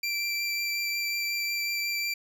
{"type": "tone with vibrato", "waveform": "25% pulse", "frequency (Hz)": 2349, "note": "D7", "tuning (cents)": 0, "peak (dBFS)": -24, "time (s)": [0.03, 2.14], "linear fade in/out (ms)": 5, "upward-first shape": "triangle", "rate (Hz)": 5.5, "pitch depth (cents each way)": 13, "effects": []}